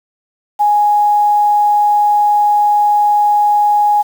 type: tone with quantisation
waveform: sine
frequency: 830.6 Hz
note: G#5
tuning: in tune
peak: -8 dBFS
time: 0.59-4.03 s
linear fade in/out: 20 ms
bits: 6
effects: none